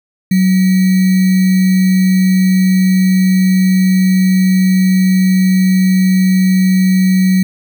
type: tone with sample-and-hold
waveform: sine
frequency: 186.7 Hz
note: F#3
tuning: 16 cents sharp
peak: -7 dBFS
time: 0.31-7.43 s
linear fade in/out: 5 ms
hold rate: 2100 Hz
effects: none